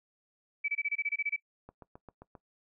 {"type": "tone bursts", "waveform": "sine", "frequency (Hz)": 2299, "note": "D7", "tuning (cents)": -37, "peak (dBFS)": -28, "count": 11, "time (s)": [0.64, 1.364], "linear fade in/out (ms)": 10, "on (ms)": 44, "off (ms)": 24}
{"type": "click train", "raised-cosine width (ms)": 1, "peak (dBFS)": -34, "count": 6, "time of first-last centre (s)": [1.69, 2.352], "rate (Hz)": 7.55}
{"effects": ["noise-tail reverb RT60 0.1 s tail -19 dB re dry"]}